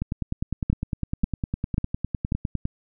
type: two click trains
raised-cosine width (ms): 5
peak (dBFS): -9 / -13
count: 4 / 27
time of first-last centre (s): 0.7-2.322 / 0.02-2.654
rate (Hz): 1.85 / 9.87
effects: none